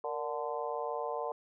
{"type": "harmonic tone with a mistuned harmonic", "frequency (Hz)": 146.83, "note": "D3", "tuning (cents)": 0, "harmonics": [3, 4, 5, 6, 7], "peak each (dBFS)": [-38, -39, -40, -41, -41], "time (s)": [0.04, 1.32], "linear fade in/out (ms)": 2, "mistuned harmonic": 3, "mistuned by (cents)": 92, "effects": []}